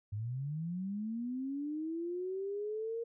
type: linear sweep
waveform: sine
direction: up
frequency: 99.2 to 467.6 Hz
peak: -35 dBFS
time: 0.12-3.04 s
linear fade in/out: 10 ms
effects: none